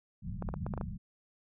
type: low-pass noise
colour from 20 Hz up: white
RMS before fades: -39 dBFS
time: 0.22-0.98 s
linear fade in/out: 20 ms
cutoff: 210 Hz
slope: 96 dB/octave
type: clicks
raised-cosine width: 1 ms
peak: -24 dBFS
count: 7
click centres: 0.424 / 0.489 / 0.54 / 0.665 / 0.738 / 0.777 / 0.812 s
effects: none